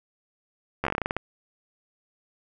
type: slowing click train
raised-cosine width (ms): 0.5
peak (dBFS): -11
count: 12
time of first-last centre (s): 0.84-1.166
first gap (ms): 12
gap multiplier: 1.17
effects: none

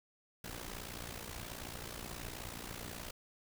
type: noise with amplitude modulation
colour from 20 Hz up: pink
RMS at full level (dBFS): -42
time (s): 0.44-3.11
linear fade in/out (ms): 5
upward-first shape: sine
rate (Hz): 58.7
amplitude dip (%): 75
effects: none

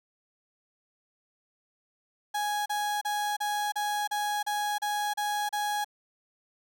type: tone bursts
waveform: 35% pulse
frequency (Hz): 830.6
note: G#5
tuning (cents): 0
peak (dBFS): -26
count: 10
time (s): 2.34-5.846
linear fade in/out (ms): 10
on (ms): 320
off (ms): 34
effects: none

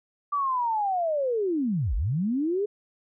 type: linear two-way sweep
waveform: sine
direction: down then up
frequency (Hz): 1174.7 to 41.2 to 425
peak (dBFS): -23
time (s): 0.32-2.66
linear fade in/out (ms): 10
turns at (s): 1.95
effects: none

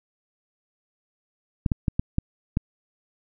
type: clicks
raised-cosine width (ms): 5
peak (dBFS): -9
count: 6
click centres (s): 1.662 / 1.718 / 1.882 / 1.995 / 2.184 / 2.571
effects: none

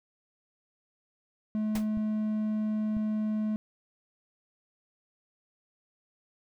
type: tone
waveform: triangle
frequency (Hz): 214.7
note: A3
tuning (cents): -42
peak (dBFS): -25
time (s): 1.55-3.56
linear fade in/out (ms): 0
type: noise with exponential decay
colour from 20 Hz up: pink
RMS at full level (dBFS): -33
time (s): 1.75-1.88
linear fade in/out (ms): 5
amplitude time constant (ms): 27
type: clicks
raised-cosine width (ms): 5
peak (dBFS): -27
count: 2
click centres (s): 1.973 / 2.968
effects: none

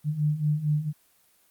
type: beating tone pair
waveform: sine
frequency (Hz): 147.5 / 151.9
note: D3 / D#3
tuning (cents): +8 / -41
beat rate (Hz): 4.4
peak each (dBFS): -28 / -24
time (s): 0.04-0.93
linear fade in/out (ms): 50
effects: white hiss -63 dBFS RMS until 1.5 s + Opus 24 kbps

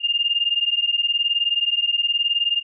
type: beating tone pair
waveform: sine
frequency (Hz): 2806 / 2825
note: F7 / F7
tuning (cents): +8 / +19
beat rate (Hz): 19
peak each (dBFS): -21 / -21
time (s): 0-2.63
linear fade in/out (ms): 50
effects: none

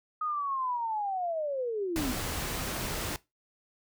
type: linear sweep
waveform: sine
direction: down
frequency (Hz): 1257 to 240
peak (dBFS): -29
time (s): 0.21-2.12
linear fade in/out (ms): 5
type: noise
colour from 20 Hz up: pink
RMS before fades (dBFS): -34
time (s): 1.96-3.16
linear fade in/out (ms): 0
effects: noise-tail reverb RT60 0.2 s tail -19 dB re dry

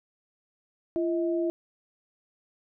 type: tone pair together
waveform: sine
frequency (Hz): 341.2 / 637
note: F4 / D#5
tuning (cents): -40 / +41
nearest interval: major seventh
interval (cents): 1081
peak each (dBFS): -25 / -32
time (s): 0.96-1.5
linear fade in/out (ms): 0
effects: none

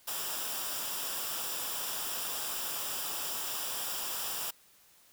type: noise with comb filter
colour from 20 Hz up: white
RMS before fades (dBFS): -36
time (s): 0.07-4.51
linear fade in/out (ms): 10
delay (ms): 0.47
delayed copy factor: -0.6
effects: white hiss -62 dBFS RMS until 5.12 s

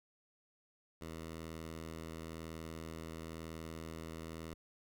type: tone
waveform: 10% pulse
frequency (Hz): 81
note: E2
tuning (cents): -30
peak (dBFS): -36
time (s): 1.01-4.54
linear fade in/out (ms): 5
effects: none

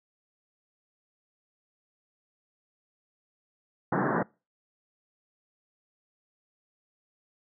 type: band-pass noise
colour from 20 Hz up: pink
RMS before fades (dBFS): -27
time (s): 3.92-4.23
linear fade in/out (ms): 5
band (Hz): 130 to 1800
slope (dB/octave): 96
effects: noise-tail reverb RT60 0.3 s tail -25 dB re dry

